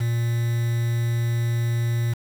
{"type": "tone with quantisation", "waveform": "triangle", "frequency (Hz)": 117.4, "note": "A#2", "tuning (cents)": 13, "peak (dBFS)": -18, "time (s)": [0, 2.14], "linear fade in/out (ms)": 10, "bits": 6, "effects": []}